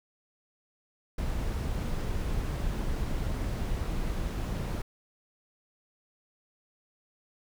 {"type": "noise", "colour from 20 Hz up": "brown", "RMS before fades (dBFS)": -31, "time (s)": [1.18, 4.82], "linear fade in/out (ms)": 5, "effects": []}